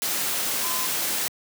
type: tone in noise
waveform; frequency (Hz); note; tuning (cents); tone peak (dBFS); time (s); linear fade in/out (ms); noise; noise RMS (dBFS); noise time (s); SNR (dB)
sine; 1022; C6; -41; -32; 0.64-0.86; 0; white; -26; 0.02-1.28; -9
effects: high-pass 150 Hz 12 dB/octave